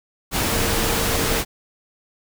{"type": "tone in noise", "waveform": "sine", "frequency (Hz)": 458.1, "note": "A#4", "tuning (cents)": -30, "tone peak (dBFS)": -29, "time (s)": [0.5, 1.43], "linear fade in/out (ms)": 50, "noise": "pink", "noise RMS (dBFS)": -21, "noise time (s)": [0.31, 1.45], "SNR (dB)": -11, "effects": []}